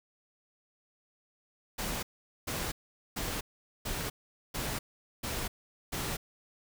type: noise bursts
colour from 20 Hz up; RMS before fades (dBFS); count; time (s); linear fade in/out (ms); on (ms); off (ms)
pink; -35; 7; 1.78-6.17; 10; 250; 440
effects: none